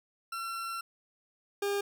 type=tone pair in turn; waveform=40% pulse; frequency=1356 / 403.1 Hz; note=E6 / G4; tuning=+49 / +48 cents; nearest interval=octave + major sixth; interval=2101 cents; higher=first; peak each=-34 / -28 dBFS; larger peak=second; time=0.32-0.81 / 1.62-1.81 s; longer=first; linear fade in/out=5 ms; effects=none